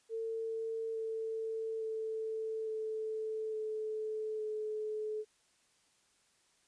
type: tone with pitch steps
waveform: sine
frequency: 449.7 / 445.6 / 441.5 / 437.4 / 433.4 / 429.4 Hz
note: A4 / A4 / A4 / A4 / A4 / A4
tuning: +38 / +22 / +6 / -10 / -26 / -42 cents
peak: -35 dBFS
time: 0.09-5.25 s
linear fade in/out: 50 ms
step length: 860 ms
effects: white hiss -71 dBFS RMS until 6.67 s + resampled to 22050 Hz